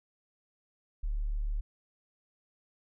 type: tone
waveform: sine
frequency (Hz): 36.71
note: D1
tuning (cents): 0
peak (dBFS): -29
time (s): 1.03-1.61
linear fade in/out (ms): 10
effects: none